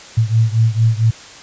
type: beating tone pair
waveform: sine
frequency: 111 / 115.4 Hz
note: A2 / A#2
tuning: +16 / -17 cents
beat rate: 4.4 Hz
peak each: -13 / -15 dBFS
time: 0.17-1.11 s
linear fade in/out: 10 ms
effects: white hiss -37 dBFS RMS until 1.42 s + resampled to 16000 Hz